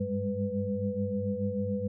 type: tone cluster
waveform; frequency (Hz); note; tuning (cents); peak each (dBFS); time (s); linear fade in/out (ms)
sine; 97.9 / 102.7 / 198.1 / 205 / 497; G2 / G#2 / G3 / G#3 / B4; -2 / -19 / +18 / -22 / +11; -37 / -39 / -34 / -34 / -33; 0-1.88; 10
effects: none